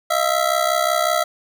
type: ring-modulated tone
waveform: 25% pulse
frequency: 659.3 Hz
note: E5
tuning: in tune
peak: -10 dBFS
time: 0.1-1.24 s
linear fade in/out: 10 ms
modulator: 32.7 Hz
effects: none